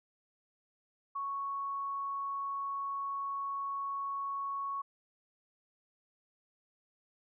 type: tone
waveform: sine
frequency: 1108.7 Hz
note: C#6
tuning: in tune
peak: -34 dBFS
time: 1.15-4.82 s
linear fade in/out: 10 ms
effects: none